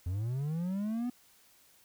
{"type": "linear sweep", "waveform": "triangle", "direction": "up", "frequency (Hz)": [83.9, 250], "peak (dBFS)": -29, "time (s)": [0.06, 1.1], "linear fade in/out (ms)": 5, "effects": ["white hiss -63 dBFS RMS until 1.84 s"]}